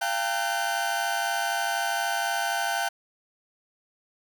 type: tone cluster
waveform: 40% pulse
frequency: 691 / 795 / 907 / 1517 Hz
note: F5 / G5 / A#5 / F#6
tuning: -19 / +24 / -48 / +43 cents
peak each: -30 / -29 / -34 / -29 dBFS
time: 0.01-2.89 s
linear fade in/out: 10 ms
effects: none